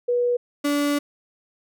sine / 35% pulse tone pair in turn, 486.2 / 288.9 Hz, B4 / D4, -27 / -28 cents, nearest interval major sixth, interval 901 cents, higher first, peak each -18 dBFS, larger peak neither, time 0.08-0.37 / 0.64-0.99 s, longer second, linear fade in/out 10 ms, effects none

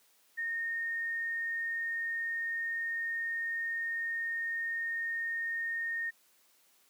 sine tone, 1841 Hz, A#6, 22 cents flat, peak -32 dBFS, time 0.37-6.11 s, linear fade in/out 20 ms, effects white hiss -67 dBFS RMS until 6.89 s + high-pass 200 Hz 12 dB/octave

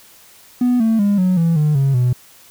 triangle tone with pitch steps, 246.9 / 223.8 / 202.9 / 183.9 / 166.7 / 151.11 / 136.98 / 124.17 Hz, B3 / A3 / G#3 / F#3 / E3 / D3 / C#3 / B2, 0 / +30 / -40 / -10 / +20 / +50 / -20 / +10 cents, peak -9 dBFS, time 0.61-2.13 s, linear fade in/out 5 ms, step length 190 ms, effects tanh soft clip ceiling -7 dBFS + white hiss -46 dBFS RMS until 2.5 s

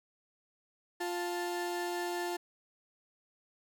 30% pulse tone pair together, 351 / 880 Hz, F4 / A5, +9 / 0 cents, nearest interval octave + major third, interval 1591 cents, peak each -32 / -37 dBFS, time 1-2.37 s, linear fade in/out 10 ms, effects none

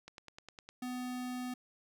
click train, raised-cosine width 0.2 ms, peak -31 dBFS, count 7, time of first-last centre 0.08-0.69 s, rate 9.84 Hz
square tone, 250 Hz, B3, 21 cents sharp, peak -38 dBFS, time 0.82-1.54 s, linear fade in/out 5 ms
effects none

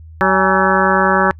harmonic tone with a mistuned harmonic, 190 Hz, F#3, 46 cents sharp, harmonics 1 / 2 / 3 / 4 / 5 / 6 / 7 / 8 / 9, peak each -19 / -19 / -19 / -19 / -19 / -19 / -19 / -19 / -19 dBFS, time 0.21-1.31 s, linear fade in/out 0 ms, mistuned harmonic 4, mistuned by +140 cents, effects noise-tail reverb RT60 0.1 s tail -26 dB re dry + added 80 Hz sine -34 dBFS peak until 1.39 s

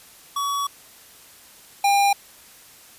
square tone pair in turn, 1130 / 802 Hz, C#6 / G5, +33 / +39 cents, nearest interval tritone, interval 594 cents, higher first, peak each -23 / -16 dBFS, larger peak second, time 0.36-0.67 / 1.84-2.13 s, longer first, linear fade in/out 5 ms, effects white hiss -48 dBFS RMS until 2.98 s + resampled to 32000 Hz

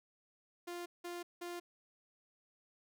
sawtooth tone bursts, 349.2 Hz, F4, in tune, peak -38 dBFS, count 3, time 0.67-1.6 s, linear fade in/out 10 ms, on 190 ms, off 180 ms, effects none

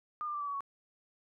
sine tone with pitch steps, 1215 / 1194.1 / 1173.6 / 1153.5 / 1133.6 / 1114.2 Hz, D#6 / D6 / D6 / D6 / C#6 / C#6, -42 / +28 / -2 / -31 / +38 / +9 cents, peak -34 dBFS, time 0.21-0.606 s, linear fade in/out 0 ms, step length 66 ms, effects none

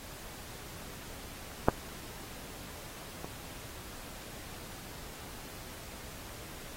clicks, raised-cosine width 1 ms, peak -6 / -26 dBFS, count 2, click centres 1.685 / 3.245 s, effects pink hiss -47 dBFS RMS until 6.76 s + AAC 48 kbps

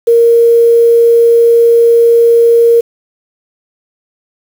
sine tone with quantisation, 466.2 Hz, A#4, in tune, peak -3 dBFS, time 0.07-2.81 s, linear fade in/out 10 ms, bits 5, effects none

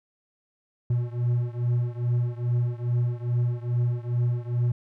triangle beating tone pair, 120 / 122.4 Hz, B2 / B2, -49 / -15 cents, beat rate 2.4 Hz, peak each -23 / -25 dBFS, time 0.9-4.72 s, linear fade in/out 5 ms, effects none

